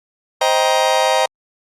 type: chord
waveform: 40% pulse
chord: C minor seventh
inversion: none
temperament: just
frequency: 523.3 / 627.9 / 784.9 / 941.9 Hz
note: C5 / Eb5 / G5 / Bb5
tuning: 0 / +16 / +2 / +18 cents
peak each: -18 dBFS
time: 0.41-1.26 s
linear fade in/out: 5 ms
effects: low-pass 9000 Hz 12 dB/octave + Opus 48 kbps